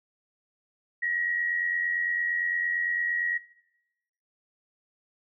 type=tone with amplitude modulation; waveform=sine; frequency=1905 Hz; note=A#6; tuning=37 cents sharp; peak=-23 dBFS; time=1.02-3.38 s; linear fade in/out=10 ms; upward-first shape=sine; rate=88.8 Hz; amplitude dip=55%; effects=noise-tail reverb RT60 0.9 s tail -20 dB re dry

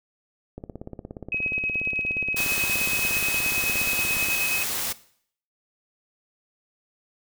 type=click train; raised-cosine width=2 ms; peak=-22 dBFS; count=64; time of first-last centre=0.58-4.286 s; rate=17 Hz
type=tone with tremolo; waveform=sine; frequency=2547 Hz; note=D#7; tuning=40 cents sharp; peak=-23 dBFS; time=1.32-4.63 s; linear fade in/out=2 ms; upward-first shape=square; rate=9.4 Hz; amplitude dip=35%
type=noise; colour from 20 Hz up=white; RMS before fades=-28 dBFS; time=2.36-4.93 s; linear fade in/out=10 ms
effects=noise-tail reverb RT60 0.6 s tail -18 dB re dry

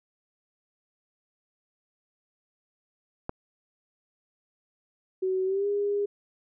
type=click; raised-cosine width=1 ms; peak=-17 dBFS; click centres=3.294 s
type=tone with pitch glide; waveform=sine; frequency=375.5 to 407.1 Hz; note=F#4 to G#4; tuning=+26 to -35 cents; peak=-24 dBFS; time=5.22-6.06 s; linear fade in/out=10 ms; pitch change=+139 cents; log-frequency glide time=5.45-5.67 s
effects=none

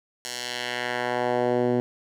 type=tone with band-pass filter sweep; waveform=10% pulse; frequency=122.8 Hz; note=B2; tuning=9 cents flat; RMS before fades=-26 dBFS; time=0.25-1.8 s; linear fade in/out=0 ms; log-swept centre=6400 to 280 Hz; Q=0.99; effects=none

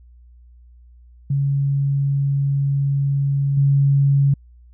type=tone with level steps; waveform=sine; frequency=139.5 Hz; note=C#3; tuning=11 cents sharp; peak=-16 / -12 dBFS; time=1.3-4.34 s; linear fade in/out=5 ms; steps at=3.57 s; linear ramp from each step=5 ms; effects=added 60 Hz sine -44 dBFS peak until 4.73 s

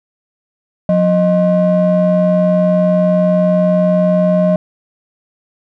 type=ring-modulated tone; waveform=triangle; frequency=220 Hz; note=A3; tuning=in tune; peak=-4 dBFS; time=0.89-4.56 s; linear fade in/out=2 ms; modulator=400 Hz; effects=none

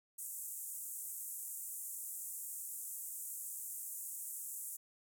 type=band-pass noise; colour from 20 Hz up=pink; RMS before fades=-45 dBFS; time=0.18-4.77 s; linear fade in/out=10 ms; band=7400 to 16000 Hz; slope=48 dB/octave; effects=none

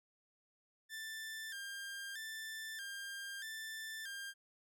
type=tone with vibrato; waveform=sawtooth; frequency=1683 Hz; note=G#6; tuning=23 cents sharp; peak=-40 dBFS; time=0.89-4.34 s; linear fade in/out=50 ms; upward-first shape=square; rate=0.79 Hz; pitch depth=87 cents each way; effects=none

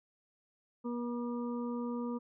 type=harmonic tone; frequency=240 Hz; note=B3; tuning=49 cents flat; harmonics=1 / 2 / 4 / 5; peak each=-35 / -41 / -47 / -49 dBFS; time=0.84-2.19 s; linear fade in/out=20 ms; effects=none

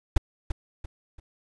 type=noise with echo; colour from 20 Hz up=brown; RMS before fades=-17 dBFS; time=0.16-0.18 s; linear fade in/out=5 ms; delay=340 ms; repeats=3; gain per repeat=-9 dB; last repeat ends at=1.2 s; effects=resampled to 24000 Hz

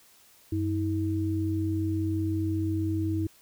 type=tone pair together; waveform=sine; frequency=95.4 / 320.9 Hz; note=G2 / E4; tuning=-47 / -46 cents; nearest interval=octave + major sixth; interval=2101 cents; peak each=-28 dBFS; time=0.52-3.27 s; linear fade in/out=5 ms; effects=white hiss -58 dBFS RMS until 3.41 s

